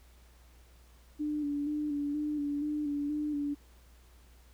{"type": "tone with vibrato", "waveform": "sine", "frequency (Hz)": 293.7, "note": "D4", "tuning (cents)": 0, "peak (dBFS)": -30, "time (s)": [1.19, 3.55], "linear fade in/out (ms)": 20, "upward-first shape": "square", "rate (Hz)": 2.1, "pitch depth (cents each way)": 32, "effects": ["added 60 Hz sine -56 dBFS peak until 4.53 s", "pink hiss -64 dBFS RMS until 4.53 s"]}